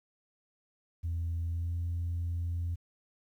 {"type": "tone with pitch glide", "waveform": "sine", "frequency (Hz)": [83.9, 85.61], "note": ["E2", "F2"], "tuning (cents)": [31, -34], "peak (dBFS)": -29, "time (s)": [1.03, 2.76], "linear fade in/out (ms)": 20, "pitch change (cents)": 35, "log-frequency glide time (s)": [1.48, 1.73], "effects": ["tanh soft clip ceiling -28 dBFS", "11-bit"]}